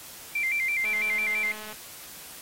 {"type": "tone with vibrato", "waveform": "sine", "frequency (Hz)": 2217, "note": "C#7", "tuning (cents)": 0, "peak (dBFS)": -24, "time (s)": [0.35, 1.52], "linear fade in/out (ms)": 5, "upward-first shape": "square", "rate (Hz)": 6, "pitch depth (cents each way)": 100}
{"type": "click train", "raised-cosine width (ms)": 0.3, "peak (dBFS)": -27, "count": 191, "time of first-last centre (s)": [0.84, 1.728], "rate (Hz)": 214}
{"effects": ["white hiss -44 dBFS RMS until 2.41 s", "AAC 48 kbps"]}